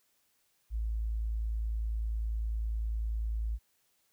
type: tone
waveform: sine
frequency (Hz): 55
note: A1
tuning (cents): 0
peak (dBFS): -30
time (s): 0.7-3.59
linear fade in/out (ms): 50
effects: white hiss -73 dBFS RMS until 4.12 s